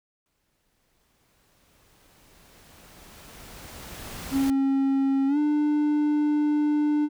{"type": "noise with exponential growth", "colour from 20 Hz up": "pink", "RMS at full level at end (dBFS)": -35, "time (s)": [0.26, 4.5], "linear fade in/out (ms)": 0, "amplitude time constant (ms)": 920}
{"type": "tone with pitch glide", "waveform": "triangle", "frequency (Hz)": [271.5, 297.8], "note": ["C#4", "D4"], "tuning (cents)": [-36, 24], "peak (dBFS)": -18, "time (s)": [4.31, 7.09], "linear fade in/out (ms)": 50, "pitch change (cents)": 160, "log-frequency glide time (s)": [5.27, 5.38]}
{"effects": []}